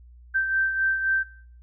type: beating tone pair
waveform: sine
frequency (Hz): 1560 / 1563.8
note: G6 / G6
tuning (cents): -9 / -5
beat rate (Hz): 3.8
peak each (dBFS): -21 / -30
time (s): 0.34-1.24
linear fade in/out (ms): 20
effects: noise-tail reverb RT60 0.5 s tail -19 dB re dry + added 60 Hz sine -46 dBFS peak until 1.62 s